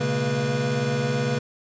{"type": "tone cluster", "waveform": "square", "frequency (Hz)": [120.9, 139, 212.4, 234.2, 487.9], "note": ["B2", "C#3", "G#3", "A#3", "B4"], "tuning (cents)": [-36, 5, 39, 8, -21], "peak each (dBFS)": [-33, -26, -34, -31, -28], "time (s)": [0, 1.39], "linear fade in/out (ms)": 10, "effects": ["resampled to 16000 Hz"]}